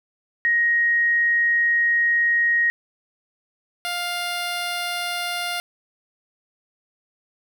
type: tone pair in turn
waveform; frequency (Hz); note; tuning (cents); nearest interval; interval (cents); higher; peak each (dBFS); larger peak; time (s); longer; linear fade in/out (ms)
sine / 10% pulse; 1879 / 702.5; A#6 / F5; +13 / +10; octave + perfect fourth; 1703; first; -16 / -16; neither; 0.45-2.7 / 3.85-5.6; first; 0
effects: none